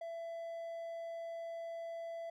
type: tone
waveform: triangle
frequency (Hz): 668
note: E5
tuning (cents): +23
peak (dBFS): -39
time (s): 0.01-2.3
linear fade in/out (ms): 5
effects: none